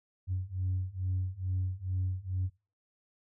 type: beating tone pair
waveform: sine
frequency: 91.6 / 93.9 Hz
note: F#2 / F#2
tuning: -17 / +26 cents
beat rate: 2.3 Hz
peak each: -33 / -32 dBFS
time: 0.27-2.5 s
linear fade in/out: 50 ms
effects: noise-tail reverb RT60 0.3 s tail -20 dB re dry + tanh soft clip ceiling -25 dBFS